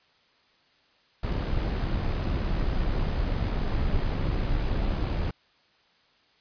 brown noise with amplitude modulation, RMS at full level -25 dBFS, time 1.23-5.31 s, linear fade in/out 5 ms, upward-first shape sine, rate 67.5 Hz, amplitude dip 35%, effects white hiss -63 dBFS RMS until 6.4 s + resampled to 11025 Hz

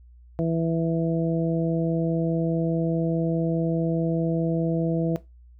harmonic tone, 164.81 Hz, E3, in tune, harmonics 1 / 2 / 3 / 4, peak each -24 / -27 / -29 / -30 dBFS, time 0.39-5.16 s, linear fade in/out 0 ms, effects noise-tail reverb RT60 0.2 s tail -17 dB re dry + added 60 Hz sine -47 dBFS peak until 5.59 s

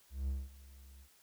triangle tone with ADSR envelope, 67.3 Hz, C2, 49 cents sharp, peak -30 dBFS, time 0.1-1.09 s, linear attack 180 ms, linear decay 210 ms, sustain -21 dB, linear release 79 ms, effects white hiss -66 dBFS RMS until 1.22 s

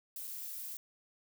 violet noise with dropouts, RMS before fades -43 dBFS, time 0.16-0.77 s, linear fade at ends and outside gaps 1 ms, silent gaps 0.273-0.276 s, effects none

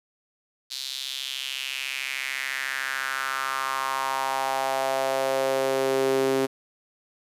sawtooth tone with high-pass filter sweep, 133.8 Hz, C3, 39 cents sharp, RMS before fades -27 dBFS, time 0.7-6.47 s, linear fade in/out 20 ms, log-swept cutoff 4200 to 340 Hz, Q 3.6, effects resampled to 32000 Hz + 9-bit

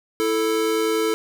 square tone pair together, 329.6 / 440 Hz, E4 / A4, 0 / 0 cents, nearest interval perfect fourth, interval 500 cents, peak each -25 / -21 dBFS, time 0.2-1.14 s, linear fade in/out 0 ms, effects none

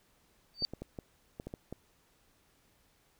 sine tone with exponential growth, 4600 Hz, D8, 37 cents flat, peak -24 dBFS, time 0.54-0.65 s, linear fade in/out 0 ms, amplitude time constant 23 ms
clicks, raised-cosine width 2 ms, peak -27 dBFS, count 8, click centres 0.623 / 0.736 / 0.82 / 0.988 / 1.399 / 1.47 / 1.539 / 1.726 s
effects pink hiss -69 dBFS RMS until 3.19 s

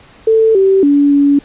sine tone with pitch steps, 444.3 / 385.9 / 285.8 / 283.8 Hz, A4 / G4 / D4 / C#4, +17 / -27 / -47 / +41 cents, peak -6 dBFS, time 0.27-1.39 s, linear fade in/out 5 ms, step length 280 ms, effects pink hiss -42 dBFS RMS until 1.44 s + resampled to 8000 Hz

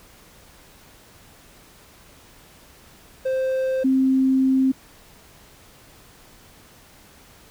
triangle / sine tone pair in turn, 523.3 / 263.8 Hz, C5 / C4, 0 / +14 cents, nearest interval octave, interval 1186 cents, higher first, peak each -18 / -15 dBFS, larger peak second, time 3.25-3.84 / 3.84-4.72 s, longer second, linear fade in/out 10 ms, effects pink hiss -50 dBFS RMS until 7.5 s

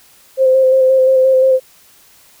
sine tone with vibrato, 523.3 Hz, C5, in tune, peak -7 dBFS, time 0.37-1.6 s, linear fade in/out 50 ms, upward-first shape square, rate 5.7 Hz, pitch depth 16 cents each way, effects white hiss -47 dBFS RMS until 2.4 s

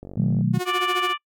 click train, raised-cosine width 2 ms, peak -24 dBFS, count 19, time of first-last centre 0.03-0.41 s, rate 47.4 Hz
sine chord, B dominant seventh, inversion none, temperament equal, 123.47 / 155.56 / 185 / 220 Hz, B2 / D#3 / F#3 / A3, 0 / 0 / 0 / 0 cents, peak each -23 / -24 / -23 / -26 dBFS, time 0.17-0.59 s, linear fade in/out 5 ms
sawtooth tone with tremolo, 362.5 Hz, F#4, 35 cents flat, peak -19 dBFS, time 0.53-1.14 s, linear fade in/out 50 ms, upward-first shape sine, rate 14 Hz, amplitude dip 85%
harmonic tone, 587.3 Hz, D5, in tune, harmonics 2 / 3 / 4 / 5 / 6, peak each -23 / -32 / -30 / -29 / -42 dBFS, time 0.65-1.18 s, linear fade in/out 50 ms
effects noise-tail reverb RT60 0.1 s tail -26 dB re dry

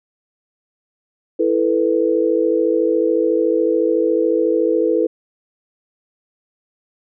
sine chord, E suspended fourth, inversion none, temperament equal, 329.6 / 440 / 493.9 Hz, E4 / A4 / B4, 0 / 0 / 0 cents, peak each -18 dBFS, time 1.39-5.07 s, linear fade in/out 10 ms, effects none

